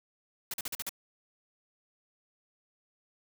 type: noise bursts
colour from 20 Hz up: white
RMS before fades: -36 dBFS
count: 6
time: 0.51-0.893 s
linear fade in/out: 2 ms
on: 28 ms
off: 43 ms
effects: none